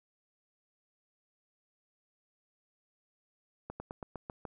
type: slowing click train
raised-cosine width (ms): 1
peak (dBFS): -26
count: 7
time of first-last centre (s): 3.7-4.452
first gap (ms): 100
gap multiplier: 1.09
effects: none